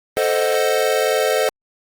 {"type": "chord", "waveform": "square", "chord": "A diminished seventh", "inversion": "none", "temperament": "equal", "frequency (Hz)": [440, 523.3, 622.3, 740], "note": ["A4", "C5", "Eb5", "Gb5"], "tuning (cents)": [0, 0, 0, 0], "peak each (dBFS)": [-21, -21, -22, -26], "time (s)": [0.17, 1.49], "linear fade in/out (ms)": 0, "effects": ["Opus 24 kbps"]}